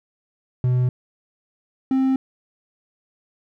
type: tone pair in turn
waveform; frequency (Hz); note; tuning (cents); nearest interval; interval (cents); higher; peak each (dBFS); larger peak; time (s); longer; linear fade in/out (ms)
triangle; 125.4 / 264.2; B2 / C4; +27 / +17; octave + minor second; 1290; second; -14; neither; 0.64-0.89 / 1.91-2.16; neither; 2
effects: none